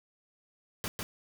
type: noise with echo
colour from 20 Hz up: pink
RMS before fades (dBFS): -35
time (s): 0.84-0.88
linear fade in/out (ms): 0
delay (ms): 150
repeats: 1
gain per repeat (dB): -2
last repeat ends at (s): 1.03
effects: none